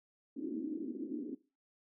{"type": "band-pass noise", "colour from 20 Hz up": "white", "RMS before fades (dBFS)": -40, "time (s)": [0.36, 1.35], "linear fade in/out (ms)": 10, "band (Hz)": [250, 330], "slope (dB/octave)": 48, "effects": ["noise-tail reverb RT60 0.3 s tail -18 dB re dry"]}